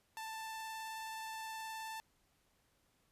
sawtooth tone with vibrato, 885 Hz, A5, 10 cents sharp, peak -39 dBFS, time 0.17-2 s, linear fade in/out 0 ms, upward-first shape sine, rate 19 Hz, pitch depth 11 cents each way, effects pink hiss -75 dBFS RMS until 3.11 s + resampled to 32000 Hz

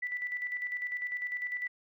sine tone with tremolo, 1975.5 Hz, B6, in tune, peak -31 dBFS, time 0.02-1.68 s, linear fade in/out 10 ms, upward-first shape square, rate 10 Hz, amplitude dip 50%, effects none

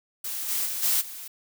blue noise with level steps, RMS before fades -32 / -27 / -31 / -23 / -39 dBFS, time 0.24-1.28 s, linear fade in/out 5 ms, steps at 0.48 / 0.65 / 0.82 / 1 s, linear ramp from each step 20 ms, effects none

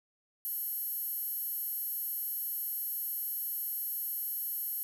square tone with high-pass filter, 607 Hz, D#5, 43 cents flat, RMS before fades -36 dBFS, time 0.45-4.83 s, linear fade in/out 0 ms, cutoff 12000 Hz, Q 8.2, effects none

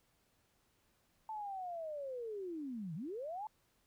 sine linear two-way sweep, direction down then up, 886 to 147.4 to 886 Hz, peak -40 dBFS, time 1.29-3.47 s, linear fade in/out 2 ms, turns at 2.95 s, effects pink hiss -75 dBFS RMS until 3.86 s

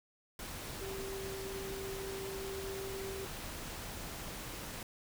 sine tone in noise, 388.2 Hz, G4, 17 cents flat, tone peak -41 dBFS, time 0.81-3.25 s, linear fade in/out 2 ms, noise pink, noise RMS -44 dBFS, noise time 0.39-4.83 s, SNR 0 dB, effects none

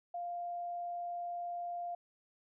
sine tone with vibrato, 698.5 Hz, F5, in tune, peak -37 dBFS, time 0.14-1.95 s, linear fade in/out 5 ms, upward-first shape sine, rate 20 Hz, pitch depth 9 cents each way, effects none

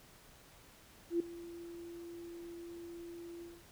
sine tone with ADSR envelope, 341.4 Hz, F4, 39 cents flat, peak -27 dBFS, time 1.1-3.64 s, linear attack 100 ms, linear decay 4 ms, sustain -18 dB, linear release 230 ms, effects pink hiss -60 dBFS RMS until 3.71 s

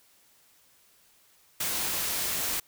white noise, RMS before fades -30 dBFS, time 1.6-2.6 s, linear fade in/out 5 ms, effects white hiss -62 dBFS RMS until 2.67 s

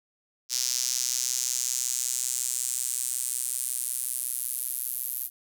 square tone with high-pass filter sweep, 62.7 Hz, B1, 27 cents sharp, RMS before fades -30 dBFS, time 0.49-5.3 s, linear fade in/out 50 ms, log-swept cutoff 5600 to 12000 Hz, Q 2.9, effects none

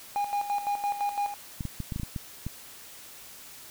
triangle tone with tremolo, 815 Hz, G#5, 33 cents flat, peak -23 dBFS, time 0.16-1.34 s, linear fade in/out 0 ms, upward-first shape square, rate 5.9 Hz, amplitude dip 65%
clicks, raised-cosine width 5 ms, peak -20 dBFS, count 9, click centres 1.608 / 1.653 / 1.803 / 1.922 / 1.961 / 1.998 / 2.033 / 2.162 / 2.466 s
effects white hiss -47 dBFS RMS until 3.7 s

